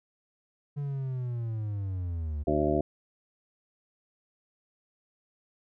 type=linear sweep; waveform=triangle; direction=down; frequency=145.5 to 71.6 Hz; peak=-28 dBFS; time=0.76-2.44 s; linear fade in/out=20 ms
type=harmonic tone; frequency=74.6 Hz; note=D2; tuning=28 cents sharp; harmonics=1 / 2 / 3 / 4 / 5 / 7 / 8 / 9; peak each=-33 / -34 / -35 / -30 / -29 / -35 / -34 / -30 dBFS; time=2.47-2.81 s; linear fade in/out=5 ms
effects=none